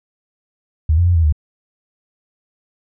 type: tone with pitch steps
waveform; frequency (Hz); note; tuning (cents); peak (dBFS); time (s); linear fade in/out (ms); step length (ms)
sine; 78 / 87 / 88.2 / 82.4 / 75.7; D#2 / F2 / F2 / E2 / D#2; +5 / -6 / +18 / 0 / -47; -10; 0.89-1.325; 5; 87
effects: none

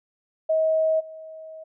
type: tone with level steps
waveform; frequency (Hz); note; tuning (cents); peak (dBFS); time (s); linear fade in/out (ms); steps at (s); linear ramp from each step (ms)
sine; 636; D#5; +38; -18 / -37; 0.49-1.64; 10; 0.99; 20
effects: none

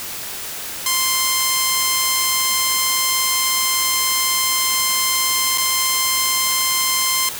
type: tone with dropouts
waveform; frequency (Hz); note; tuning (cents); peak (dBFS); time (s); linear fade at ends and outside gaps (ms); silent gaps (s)
5% pulse; 1046.5; C6; 0; -4; 0.86-7.29; 2; 5.576-5.581
effects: white hiss -29 dBFS RMS until 7.39 s

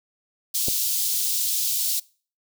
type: high-pass noise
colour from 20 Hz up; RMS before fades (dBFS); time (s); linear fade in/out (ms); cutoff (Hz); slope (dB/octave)
white; -24; 0.54-2; 10; 3600; 24
type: click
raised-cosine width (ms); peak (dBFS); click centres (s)
2; -15; 0.684
effects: noise-tail reverb RT60 0.4 s tail -23 dB re dry

